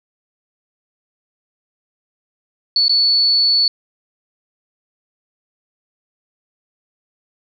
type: tone with dropouts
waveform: sine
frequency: 4440 Hz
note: C#8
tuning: 2 cents sharp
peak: -11 dBFS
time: 2.76-3.68 s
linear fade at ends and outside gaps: 2 ms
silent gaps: 2.882-2.894 s
effects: none